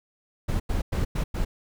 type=noise bursts at uneven times; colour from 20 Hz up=brown; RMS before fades=-25 dBFS; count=5; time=0.48-0.6 / 0.69-0.82 / 0.92-1.05 / 1.15-1.24 / 1.34-1.45 s; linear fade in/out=10 ms; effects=none